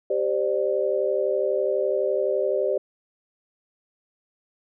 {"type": "chord", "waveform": "sine", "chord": "G suspended fourth", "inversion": "none", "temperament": "equal with one note detuned", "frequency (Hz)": [392, 523.3, 595.2], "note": ["G4", "C5", "D5"], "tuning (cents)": [0, 0, 23], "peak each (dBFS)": -25, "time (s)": [0.1, 2.78], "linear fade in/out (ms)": 5, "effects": []}